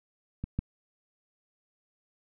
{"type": "clicks", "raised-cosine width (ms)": 5, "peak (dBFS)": [-21, -16], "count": 2, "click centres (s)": [0.44, 0.59], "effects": []}